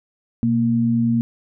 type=tone pair together; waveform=sine; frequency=123.06 / 232.3 Hz; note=B2 / A#3; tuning=-6 / -6 cents; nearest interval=major seventh; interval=1100 cents; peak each=-22 / -16 dBFS; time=0.43-1.21 s; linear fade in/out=0 ms; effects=none